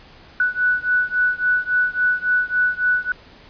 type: beating tone pair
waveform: sine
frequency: 1480 / 1483.6 Hz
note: F#6 / F#6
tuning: 0 / +4 cents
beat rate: 3.6 Hz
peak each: -19 / -20 dBFS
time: 0.4-3.12 s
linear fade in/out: 2 ms
effects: pink hiss -46 dBFS RMS until 3.49 s + resampled to 11025 Hz